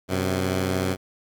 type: tone pair together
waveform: 10% pulse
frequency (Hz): 93.3 / 129.72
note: F#2 / C3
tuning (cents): +15 / -15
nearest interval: tritone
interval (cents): 570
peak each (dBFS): -15 / -22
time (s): 0.08-0.97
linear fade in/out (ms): 50
effects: none